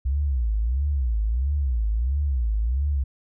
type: tone with vibrato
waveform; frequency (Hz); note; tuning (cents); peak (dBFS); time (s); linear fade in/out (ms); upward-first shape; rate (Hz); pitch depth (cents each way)
sine; 62.1; B1; +10; -20; 0.05-3.04; 10; sine; 1.5; 280
effects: none